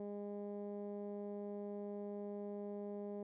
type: tone with low-pass filter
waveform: 15% pulse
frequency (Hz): 204.3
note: G#3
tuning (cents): -28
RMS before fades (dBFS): -45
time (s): 0-3.23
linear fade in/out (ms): 2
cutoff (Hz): 510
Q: 1.2
effects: none